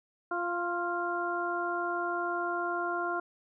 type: harmonic tone with a mistuned harmonic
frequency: 347.8 Hz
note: F4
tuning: 7 cents flat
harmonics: 1 / 2 / 3 / 4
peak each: -35 / -35 / -36 / -34 dBFS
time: 0.31-3.2 s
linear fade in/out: 5 ms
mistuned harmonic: 3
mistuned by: +24 cents
effects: none